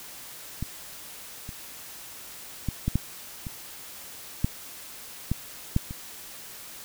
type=clicks; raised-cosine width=5 ms; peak=-17 / -25 / -14 / -12 / -10 / -22 / -10 / -12 / -9 / -23 dBFS; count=10; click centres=0.626 / 1.491 / 2.687 / 2.88 / 2.956 / 3.468 / 4.445 / 5.316 / 5.764 / 5.909 s; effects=white hiss -43 dBFS RMS until 6.84 s